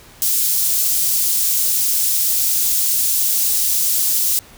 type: high-pass noise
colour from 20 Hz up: white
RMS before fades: -17 dBFS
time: 0.22-4.39 s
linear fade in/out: 0 ms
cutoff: 5800 Hz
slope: 12 dB/octave
effects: pink hiss -44 dBFS RMS until 4.57 s